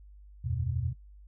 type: chord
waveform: sine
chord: E suspended second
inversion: none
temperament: equal with one note detuned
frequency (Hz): 80.57 / 92.5 / 123.47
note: E2 / F#2 / B2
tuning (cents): -39 / 0 / 0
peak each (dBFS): -34 / -34 / -32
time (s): 0.44-0.93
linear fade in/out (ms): 10
effects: noise-tail reverb RT60 0.1 s tail -17 dB re dry + added 50 Hz sine -49 dBFS peak until 1.27 s